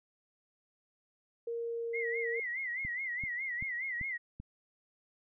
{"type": "tone with pitch glide", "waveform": "sine", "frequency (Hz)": [466.2, 463], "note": ["A#4", "A#4"], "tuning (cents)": [0, -12], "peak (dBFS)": -34, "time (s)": [1.47, 2.4], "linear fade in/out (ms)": 5, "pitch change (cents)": -12, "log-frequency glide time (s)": [1.59, 2]}
{"type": "tone with vibrato", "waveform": "sine", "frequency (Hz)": 2024, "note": "B6", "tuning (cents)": 42, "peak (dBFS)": -34, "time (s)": [1.93, 4.18], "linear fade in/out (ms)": 20, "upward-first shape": "sine", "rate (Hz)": 4.8, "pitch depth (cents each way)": 120}
{"type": "click train", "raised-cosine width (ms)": 5, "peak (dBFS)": -31, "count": 5, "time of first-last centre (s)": [2.85, 4.4], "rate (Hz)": 2.58}
{"effects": []}